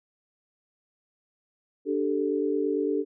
sine chord, D suspended fourth, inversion none, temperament just, 293.7 / 391.6 / 440.5 Hz, D4 / G4 / A4, 0 / -2 / +2 cents, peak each -28 dBFS, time 1.85-3.05 s, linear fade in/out 50 ms, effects none

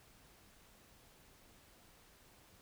silence, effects pink hiss -64 dBFS RMS until 2.61 s

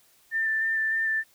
sine tone with vibrato, 1782 Hz, A6, 22 cents sharp, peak -23 dBFS, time 0.31-1.24 s, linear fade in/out 50 ms, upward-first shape square, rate 3.3 Hz, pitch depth 12 cents each way, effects white hiss -61 dBFS RMS until 1.34 s

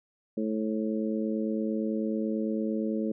harmonic tone, 109 Hz, A2, 16 cents flat, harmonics 2 / 3 / 4 / 5, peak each -29 / -33 / -35 / -37 dBFS, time 0.37-3.12 s, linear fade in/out 5 ms, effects none

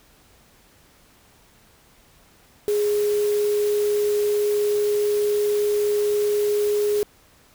sine tone in noise, 415.3 Hz, G#4, in tune, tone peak -18 dBFS, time 2.68-7.03 s, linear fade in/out 0 ms, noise white, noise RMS -36 dBFS, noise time 2.68-7.03 s, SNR +15 dB, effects pink hiss -55 dBFS RMS until 7.54 s

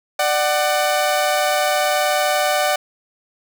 sawtooth tone pair together, 595.1 / 749 Hz, D5 / F#5, +23 / +21 cents, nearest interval major third, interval 398 cents, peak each -15 dBFS, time 0.19-2.76 s, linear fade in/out 5 ms, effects none

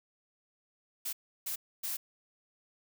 blue noise bursts at uneven times, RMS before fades -36 dBFS, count 3, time 1.05-1.13 / 1.46-1.56 / 1.83-1.97 s, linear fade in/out 10 ms, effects none

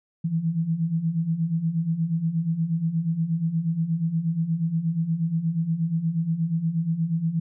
sine beating tone pair, 158.8 / 167.2 Hz, D#3 / E3, +36 / +25 cents, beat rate 8.4 Hz, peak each -28 / -23 dBFS, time 0.24-7.4 s, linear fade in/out 10 ms, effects none

